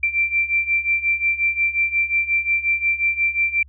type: beating tone pair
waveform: sine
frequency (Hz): 2349 / 2354.6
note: D7 / D7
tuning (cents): 0 / +4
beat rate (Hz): 5.6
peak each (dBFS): -22 / -19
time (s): 0.03-3.63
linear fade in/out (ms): 5
effects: added 69 Hz sine -43 dBFS peak until 3.68 s